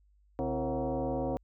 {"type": "tone with frequency modulation", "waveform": "sine", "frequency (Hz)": 138.4, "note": "C#3", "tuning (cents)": -2, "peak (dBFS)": -29, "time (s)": [0.39, 1.37], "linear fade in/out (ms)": 0, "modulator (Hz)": 200, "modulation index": 3.1, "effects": ["added 50 Hz sine -62 dBFS peak until 1.43 s"]}